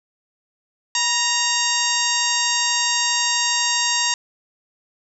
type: harmonic tone with a mistuned harmonic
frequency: 932.3 Hz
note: A#5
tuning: in tune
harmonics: 1 / 2 / 3 / 4 / 5 / 6 / 7 / 8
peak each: -26 / -26 / -26 / -26 / -26 / -26 / -26 / -26 dBFS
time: 0.95-4.14 s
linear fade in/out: 2 ms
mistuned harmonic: 1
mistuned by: +63 cents
effects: none